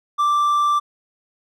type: tone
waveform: triangle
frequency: 1174.7 Hz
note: D6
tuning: in tune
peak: -13 dBFS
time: 0.18-0.8 s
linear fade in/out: 20 ms
effects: none